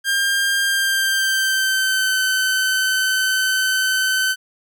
sawtooth tone with pitch glide, 1600 to 1526.9 Hz, G6 to G6, +35 to -46 cents, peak -13 dBFS, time 0.04-4.36 s, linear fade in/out 50 ms, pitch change -81 cents, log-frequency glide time 0.63-2.18 s, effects none

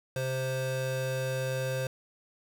square tone pair together, 131.01 / 523.3 Hz, C3 / C5, +3 / 0 cents, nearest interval 2 octaves, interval 2397 cents, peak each -33 / -33 dBFS, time 0.16-1.87 s, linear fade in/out 2 ms, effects none

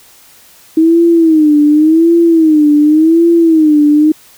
sine tone with vibrato, 316.2 Hz, D#4, 28 cents sharp, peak -4 dBFS, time 0.77-4.12 s, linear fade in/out 5 ms, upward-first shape sine, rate 0.89 Hz, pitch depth 120 cents each way, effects white hiss -42 dBFS RMS until 4.37 s

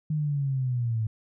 sine linear sweep, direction down, 155.56 to 107.8 Hz, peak -24 dBFS, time 0.1-1.07 s, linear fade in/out 5 ms, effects none

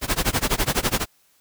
pink noise with tremolo, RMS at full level -19 dBFS, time 0.01-1.06 s, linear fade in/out 50 ms, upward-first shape sine, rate 12 Hz, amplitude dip 95%, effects white hiss -61 dBFS RMS until 1.4 s

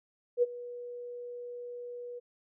sine tone with ADSR envelope, 485.4 Hz, B4, 30 cents flat, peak -20 dBFS, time 0.37-2.2 s, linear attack 55 ms, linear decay 28 ms, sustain -19 dB, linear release 20 ms, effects none

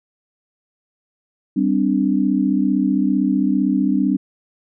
sine chord, G suspended fourth, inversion none, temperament equal with one note detuned, 196 / 258.2 / 293.7 Hz, G3 / C4 / D4, 0 / -23 / 0 cents, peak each -19 dBFS, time 1.56-4.17 s, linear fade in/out 10 ms, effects none

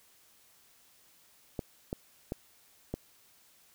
clicks, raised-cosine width 2 ms, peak -20 dBFS, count 4, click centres 1.592 / 1.929 / 2.321 / 2.94 s, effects white hiss -63 dBFS RMS until 3.74 s

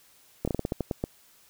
slowing click train, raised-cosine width 2 ms, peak -14 dBFS, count 10, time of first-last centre 0.45-1.039 s, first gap 26 ms, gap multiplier 1.22, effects white hiss -59 dBFS RMS until 1.49 s

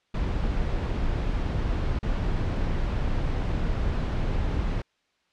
brown noise with dropouts, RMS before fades -26 dBFS, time 0.14-4.82 s, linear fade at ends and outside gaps 5 ms, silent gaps 1.99-2.029 s, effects white hiss -70 dBFS RMS until 5.32 s + low-pass 4000 Hz 12 dB/octave

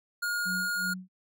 square tone, 1429 Hz, F6, 39 cents sharp, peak -29 dBFS, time 0.22-0.94 s, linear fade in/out 10 ms
sine tone with tremolo, 185 Hz, F#3, in tune, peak -34 dBFS, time 0.45-1.09 s, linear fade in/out 20 ms, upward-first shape sine, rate 2.7 Hz, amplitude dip 100%
effects none

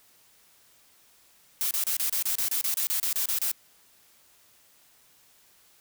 blue noise bursts, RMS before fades -27 dBFS, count 15, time 1.61-3.515 s, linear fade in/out 0 ms, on 99 ms, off 30 ms, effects white hiss -60 dBFS RMS until 5.8 s

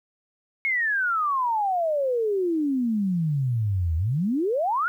sine exponential two-way sweep, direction down then up, 2203 to 77.78 to 1489 Hz, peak -21 dBFS, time 0.65-4.88 s, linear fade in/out 0 ms, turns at 3.96 s, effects 10-bit

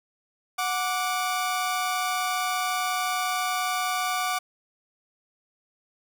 sawtooth tone pair together, 735 / 1169.7 Hz, F#5 / D6, -12 / -7 cents, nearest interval minor sixth, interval 805 cents, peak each -24 dBFS, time 0.58-4.39 s, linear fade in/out 10 ms, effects none

